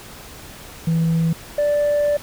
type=tone pair in turn; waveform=sine; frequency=164.4 / 585.9 Hz; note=E3 / D5; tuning=-4 / -4 cents; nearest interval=octave + minor seventh; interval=2200 cents; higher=second; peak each=-13 dBFS; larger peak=neither; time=0.87-1.33 / 1.58-2.17 s; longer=second; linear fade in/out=5 ms; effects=tanh soft clip ceiling -14 dBFS + pink hiss -39 dBFS RMS until 2.22 s